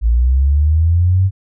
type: linear sweep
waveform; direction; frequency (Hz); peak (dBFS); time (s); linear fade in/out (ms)
sine; up; 54.4 to 97.3; -9; 0.01-1.31; 50
effects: none